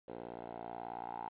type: tone with band-pass filter sweep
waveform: 10% pulse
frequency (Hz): 58.5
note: A#1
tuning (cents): +7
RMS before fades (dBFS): -45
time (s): 0.08-1.29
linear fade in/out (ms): 5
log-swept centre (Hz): 540 to 870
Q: 5.5
effects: resampled to 8000 Hz + 11-bit